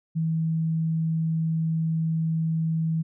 sine tone, 161.6 Hz, E3, 34 cents flat, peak -22 dBFS, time 0.15-3.03 s, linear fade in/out 20 ms, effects none

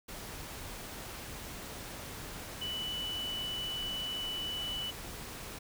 sine tone in noise, 2972 Hz, F#7, 7 cents sharp, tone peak -35 dBFS, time 2.61-4.91 s, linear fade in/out 10 ms, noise pink, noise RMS -44 dBFS, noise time 0.08-5.59 s, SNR +6 dB, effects none

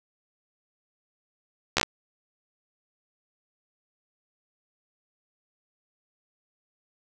slowing click train, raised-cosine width 0.2 ms, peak -4 dBFS, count 5, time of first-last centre 1.77-1.83 s, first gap 13 ms, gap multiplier 1.1, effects 7-bit

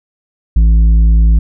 triangle tone with tanh clipping, 55 Hz, A1, in tune, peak -6 dBFS, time 0.56-1.39 s, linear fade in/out 5 ms, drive 11 dB, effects none

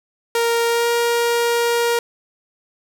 sawtooth tone with pitch glide, 466.2 to 471.3 Hz, A#4 to A#4, 0 to +19 cents, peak -12 dBFS, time 0.35-1.99 s, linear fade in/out 2 ms, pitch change +19 cents, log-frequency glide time 0.67-0.88 s, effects none

